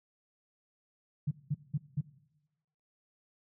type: tone bursts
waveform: sine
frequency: 146.3 Hz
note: D3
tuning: 6 cents flat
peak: -27 dBFS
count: 4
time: 1.27-2.012 s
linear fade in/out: 10 ms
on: 43 ms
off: 190 ms
effects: noise-tail reverb RT60 1.0 s tail -19 dB re dry